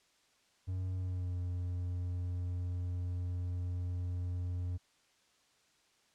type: tone with pitch glide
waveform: triangle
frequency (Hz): 92.5 to 89.14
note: F#2 to F2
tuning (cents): 0 to +36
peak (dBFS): -32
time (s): 0.67-4.78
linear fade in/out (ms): 20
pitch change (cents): -64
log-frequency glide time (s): 0.96-1.36
effects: white hiss -70 dBFS RMS until 6.14 s + low-pass 7000 Hz 12 dB/octave